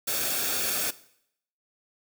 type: noise with comb filter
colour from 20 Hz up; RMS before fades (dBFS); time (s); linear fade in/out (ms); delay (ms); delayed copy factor
white; -28; 0.07-0.91; 10; 1; -0.55
effects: noise-tail reverb RT60 0.7 s tail -18 dB re dry